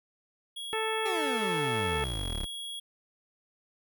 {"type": "tone", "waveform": "square", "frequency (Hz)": 3322, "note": "G#7", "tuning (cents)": 0, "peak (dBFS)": -37, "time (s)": [0.56, 2.8], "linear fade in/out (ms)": 10}
{"type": "harmonic tone", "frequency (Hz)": 440, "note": "A4", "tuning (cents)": 0, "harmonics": [1, 2, 3, 4, 5, 6], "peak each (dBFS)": [-32, -35, -37, -38, -39, -40], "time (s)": [0.73, 2.04], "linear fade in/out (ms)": 0}
{"type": "exponential sweep", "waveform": "25% pulse", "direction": "down", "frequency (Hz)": [415.3, 31], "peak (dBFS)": -29, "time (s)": [1.05, 2.46], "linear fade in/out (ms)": 10}
{"effects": []}